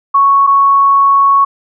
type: tone pair in turn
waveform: sine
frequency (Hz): 1108.7 / 1108.7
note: C#6 / C#6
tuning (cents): 0 / 0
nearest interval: unison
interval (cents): 0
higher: neither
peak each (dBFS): -5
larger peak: neither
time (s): 0.14-0.47 / 0.47-1.45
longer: second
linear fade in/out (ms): 10
effects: none